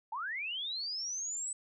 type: linear sweep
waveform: sine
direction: up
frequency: 830.6 to 8050 Hz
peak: -35 dBFS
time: 0.12-1.53 s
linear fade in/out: 5 ms
effects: none